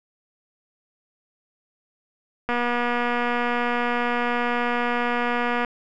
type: click train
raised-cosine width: 0.5 ms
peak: -10 dBFS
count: 762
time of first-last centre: 2.49-5.648 s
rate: 241 Hz
effects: none